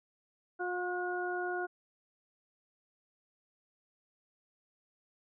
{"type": "harmonic tone with a mistuned harmonic", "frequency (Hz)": 358.3, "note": "F4", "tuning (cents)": 44, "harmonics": [1, 2, 3, 4], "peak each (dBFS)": [-36, -38, -48, -38], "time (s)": [0.59, 1.67], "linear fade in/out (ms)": 20, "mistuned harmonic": 4, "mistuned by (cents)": 17, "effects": []}